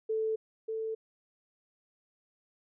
sine tone pair in turn, 440 / 443.1 Hz, A4 / A4, 0 / +12 cents, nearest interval unison, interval 12 cents, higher second, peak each -28 / -32 dBFS, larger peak first, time 0.09-0.36 / 0.68-0.95 s, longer neither, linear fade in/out 10 ms, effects none

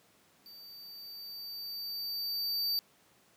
square tone with level ramp, 4625 Hz, D8, 27 cents flat, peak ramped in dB -50 to -29 dBFS, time 0.46-2.79 s, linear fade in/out 0 ms, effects pink hiss -65 dBFS RMS until 3.36 s + high-pass 150 Hz 12 dB/octave

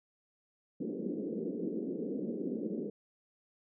pink band-pass noise, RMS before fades -37 dBFS, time 0.8-2.9 s, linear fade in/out 5 ms, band 190 to 470 Hz, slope 48 dB/octave, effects none

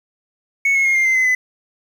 sine tone with pitch steps, 2210 / 2176 / 2142 / 2109 / 2076 / 2044 / 2013 Hz, C#7 / C#7 / C7 / C7 / C7 / C7 / B6, -6 / -33 / +40 / +13 / -14 / -41 / +33 cents, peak -10 dBFS, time 0.65-1.35 s, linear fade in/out 5 ms, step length 100 ms, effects tanh soft clip ceiling -12 dBFS + 7-bit

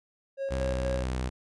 triangle tone with tremolo, 545 Hz, C#5, 29 cents flat, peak -27 dBFS, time 0.37-1.06 s, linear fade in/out 50 ms, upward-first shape square, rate 4.2 Hz, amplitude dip 40%
sawtooth tone with pitch glide, 65.41 to 63.47 Hz, C2 to B1, 0 to +48 cents, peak -25 dBFS, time 0.5-1.3 s, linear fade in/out 20 ms, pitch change -52 cents, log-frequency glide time 0.6-0.76 s
effects resampled to 22050 Hz

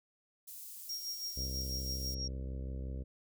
white high-pass noise, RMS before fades -48 dBFS, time 0.47-2.15 s, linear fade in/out 10 ms, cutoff 7600 Hz, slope 12 dB/octave
sine tone with tremolo, 5588 Hz, F8, in tune, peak -36 dBFS, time 0.89-2.28 s, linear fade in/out 5 ms, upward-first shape sine, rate 6.1 Hz, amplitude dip 60%
harmonic tone, 65.6 Hz, C2, 5 cents sharp, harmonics 1 / 2 / 3 / 4 / 5 / 6 / 7 / 8 / 9, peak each -38 / -46 / -51 / -52 / -56 / -58 / -56 / -57 / -61 dBFS, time 1.36-3.04 s, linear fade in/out 20 ms
effects none

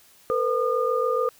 sine tone cluster, 458 / 505 / 1215 Hz, A#4 / B4 / D#6, -31 / +39 / -42 cents, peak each -25 / -24 / -26 dBFS, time 0.3-1.29 s, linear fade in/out 0 ms, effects white hiss -55 dBFS RMS until 1.39 s

